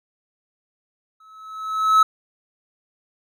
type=tone with exponential growth; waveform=triangle; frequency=1294 Hz; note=E6; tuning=32 cents flat; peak=-7 dBFS; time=1.2-2.03 s; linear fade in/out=5 ms; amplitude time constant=180 ms; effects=none